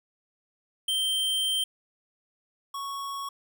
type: tone pair in turn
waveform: square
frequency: 3136 / 1108.7 Hz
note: G7 / C#6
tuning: 0 / 0 cents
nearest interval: octave + tritone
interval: 1800 cents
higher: first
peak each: -25 / -33 dBFS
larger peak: first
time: 0.88-1.64 / 2.74-3.29 s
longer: first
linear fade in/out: 5 ms
effects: none